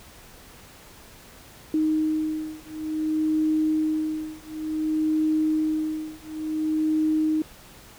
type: beating tone pair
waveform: sine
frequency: 311.1 / 311.66 Hz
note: D#4 / D#4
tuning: 0 / +3 cents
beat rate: 0.56 Hz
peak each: -25 dBFS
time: 1.74-7.42 s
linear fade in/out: 2 ms
effects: pink hiss -48 dBFS RMS until 7.98 s